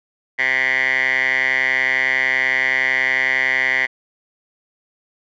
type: tone with band-pass filter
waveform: 10% pulse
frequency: 130.81 Hz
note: C3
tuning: in tune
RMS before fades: -18 dBFS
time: 0.38-3.87 s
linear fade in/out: 20 ms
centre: 2000 Hz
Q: 8.1
effects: resampled to 16000 Hz